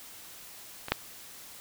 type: clicks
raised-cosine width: 0.3 ms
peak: -20 / -7 dBFS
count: 2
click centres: 0.884 / 0.92 s
effects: white hiss -48 dBFS RMS until 1.6 s